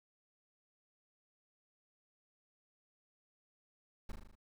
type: noise with echo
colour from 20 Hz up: brown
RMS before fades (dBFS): -42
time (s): 4.09-4.12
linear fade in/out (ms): 5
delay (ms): 39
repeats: 6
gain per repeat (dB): -3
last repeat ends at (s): 4.354
effects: none